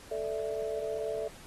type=chord; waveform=sine; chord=A suspended fourth; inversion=none; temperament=equal; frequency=440 / 587.3 / 659.3 Hz; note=A4 / D5 / E5; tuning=0 / 0 / 0 cents; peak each=-34 / -37 / -37 dBFS; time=0.11-1.28 s; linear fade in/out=5 ms; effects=pink hiss -52 dBFS RMS until 1.46 s + AAC 32 kbps